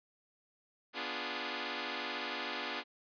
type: chord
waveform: 5% pulse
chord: B diminished seventh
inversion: none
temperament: equal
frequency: 246.9 / 293.7 / 349.2 / 415.3 Hz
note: B3 / D4 / F4 / Ab4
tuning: 0 / 0 / 0 / 0 cents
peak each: -31 dBFS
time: 0.93-2.84 s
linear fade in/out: 50 ms
effects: resampled to 11025 Hz